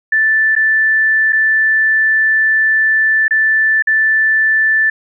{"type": "tone with dropouts", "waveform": "sine", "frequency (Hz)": 1760, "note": "A6", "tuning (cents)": 0, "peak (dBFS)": -9, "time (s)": [0.12, 4.9], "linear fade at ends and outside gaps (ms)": 5, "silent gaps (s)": [[0.553, 0.562], [1.324, 1.329], [3.281, 3.308], [3.824, 3.871]], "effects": []}